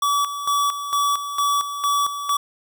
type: tone with tremolo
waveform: square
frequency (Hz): 1145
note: D6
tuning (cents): -44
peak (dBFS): -18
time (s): 0.02-2.37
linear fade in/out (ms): 5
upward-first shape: square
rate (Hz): 2.2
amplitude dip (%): 65
effects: none